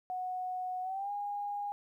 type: tone with pitch glide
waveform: sine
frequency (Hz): 736 to 816.6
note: F#5 to G#5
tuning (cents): -9 to -29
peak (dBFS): -34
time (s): 0.1-1.72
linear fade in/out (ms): 0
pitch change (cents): +180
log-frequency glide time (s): 0.82-1.11
effects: 12-bit